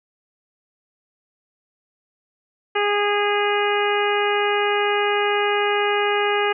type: harmonic tone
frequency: 411.1 Hz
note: G#4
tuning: 18 cents flat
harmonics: 1 / 2 / 3 / 4 / 5 / 6 / 7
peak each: -21 / -24 / -26 / -27 / -28 / -29 / -29 dBFS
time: 2.75-6.53 s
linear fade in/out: 10 ms
effects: none